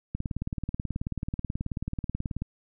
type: click train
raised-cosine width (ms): 5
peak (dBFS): -18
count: 43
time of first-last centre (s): 0.15-2.42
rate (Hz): 18.5
effects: none